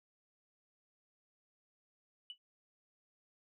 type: tone with exponential decay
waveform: sine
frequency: 2960 Hz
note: F#7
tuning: in tune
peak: -39 dBFS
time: 2.3-2.38 s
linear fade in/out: 1 ms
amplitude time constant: 16 ms
effects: noise-tail reverb RT60 0.1 s tail -25 dB re dry + tanh soft clip ceiling -38 dBFS